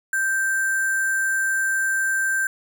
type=tone with sample-and-hold; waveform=sine; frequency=1568 Hz; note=G6; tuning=in tune; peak=-19 dBFS; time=0.13-2.47 s; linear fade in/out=2 ms; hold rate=8820 Hz; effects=none